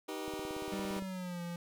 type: chord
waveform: sawtooth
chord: Eb augmented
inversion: none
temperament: just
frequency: 311.1 / 388.9 / 486.1 Hz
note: Eb4 / G4 / B4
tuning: 0 / -14 / -28 cents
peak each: -38 / -38 / -41 dBFS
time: 0.08-1 s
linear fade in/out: 10 ms
type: click train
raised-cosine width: 2 ms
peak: -33 dBFS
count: 14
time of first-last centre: 0.28-1.023 s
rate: 17.5 Hz
type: tone with pitch glide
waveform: square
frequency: 196 to 172.61 Hz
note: G3 to F3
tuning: 0 to -20 cents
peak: -39 dBFS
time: 0.72-1.56 s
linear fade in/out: 2 ms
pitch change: -220 cents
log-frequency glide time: 0.94-1.42 s
effects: none